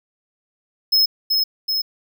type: tone with echo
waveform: square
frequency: 5170 Hz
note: E8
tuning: 34 cents flat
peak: -13 dBFS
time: 0.92-1.06 s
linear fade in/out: 10 ms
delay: 380 ms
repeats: 2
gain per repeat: -3 dB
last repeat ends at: 1.82 s
effects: none